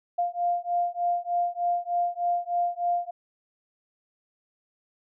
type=beating tone pair; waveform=sine; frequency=698.5 / 701.8 Hz; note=F5 / F5; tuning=0 / +8 cents; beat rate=3.3 Hz; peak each=-27 dBFS; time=0.18-3.11 s; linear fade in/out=10 ms; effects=none